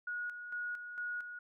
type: tone with tremolo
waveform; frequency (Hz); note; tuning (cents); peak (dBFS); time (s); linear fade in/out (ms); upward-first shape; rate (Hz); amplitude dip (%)
sine; 1451; F#6; -34; -36; 0.07-1.39; 5; square; 2.2; 55
effects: none